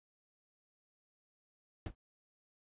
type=noise with exponential decay; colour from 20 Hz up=brown; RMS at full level=-32 dBFS; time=1.86-1.95 s; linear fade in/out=2 ms; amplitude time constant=18 ms; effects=resampled to 8000 Hz